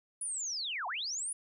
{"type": "linear two-way sweep", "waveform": "sine", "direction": "down then up", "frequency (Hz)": [10000, 681, 10000], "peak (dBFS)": -34, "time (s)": [0.21, 1.33], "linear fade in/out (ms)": 5, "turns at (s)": 0.87, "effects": []}